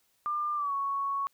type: tone with pitch glide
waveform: sine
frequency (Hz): 1197 to 1110.4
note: D6 to C#6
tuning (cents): +33 to +3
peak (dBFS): -28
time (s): 0.26-1.27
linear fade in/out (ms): 0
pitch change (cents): -130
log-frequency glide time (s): 0.55-0.73
effects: white hiss -71 dBFS RMS until 1.33 s